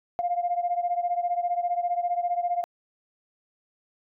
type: beating tone pair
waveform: sine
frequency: 698.5 / 713.5 Hz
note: F5 / F5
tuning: 0 / +37 cents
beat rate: 15 Hz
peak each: -25 / -28 dBFS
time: 0.19-2.64 s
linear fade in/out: 0 ms
effects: tanh soft clip ceiling -16 dBFS